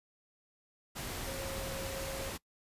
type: tone in noise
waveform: sine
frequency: 540 Hz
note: C#5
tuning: 45 cents flat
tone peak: -41 dBFS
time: 1.26-2.31 s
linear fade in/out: 20 ms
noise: pink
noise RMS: -40 dBFS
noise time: 0.95-2.38 s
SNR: -4 dB
effects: noise-tail reverb RT60 0.1 s tail -22 dB re dry + resampled to 32000 Hz